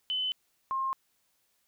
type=tone pair in turn; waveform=sine; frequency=3027 / 1065.3 Hz; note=F#7 / C6; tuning=+39 / +31 cents; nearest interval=octave + tritone; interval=1808 cents; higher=first; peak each=-28 dBFS; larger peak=neither; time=0.1-0.32 / 0.71-0.93 s; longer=neither; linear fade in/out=0 ms; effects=white hiss -73 dBFS RMS until 1.67 s